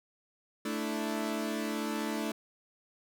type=chord; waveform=sawtooth; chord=A suspended fourth; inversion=none; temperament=equal; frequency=220 / 293.7 / 329.6 Hz; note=A3 / D4 / E4; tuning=0 / 0 / 0 cents; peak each=-31 / -33 / -34 dBFS; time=0.65-2.32 s; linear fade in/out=5 ms; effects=none